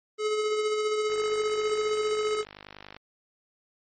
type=tone with tremolo; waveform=square; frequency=426.9 Hz; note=G#4; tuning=48 cents sharp; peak=-24 dBFS; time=0.18-2.45 s; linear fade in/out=50 ms; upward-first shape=sine; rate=15 Hz; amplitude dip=35%
type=click train; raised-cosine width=0.3 ms; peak=-26 dBFS; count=95; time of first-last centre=1.1-2.965 s; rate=50.4 Hz
effects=MP3 32 kbps